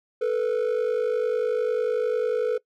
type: tone pair together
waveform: triangle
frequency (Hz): 440 / 491.1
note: A4 / B4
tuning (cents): 0 / -10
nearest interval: major second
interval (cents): 190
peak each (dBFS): -21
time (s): 0.21-2.58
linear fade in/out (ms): 10
effects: noise-tail reverb RT60 0.1 s tail -22 dB re dry + tanh soft clip ceiling -17 dBFS